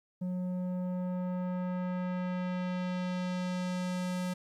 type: tone with low-pass filter sweep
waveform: square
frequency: 181.4 Hz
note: F#3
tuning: 34 cents flat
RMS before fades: -34 dBFS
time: 0.21-4.34 s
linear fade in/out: 10 ms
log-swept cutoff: 390 to 12000 Hz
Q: 0.82
effects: 12-bit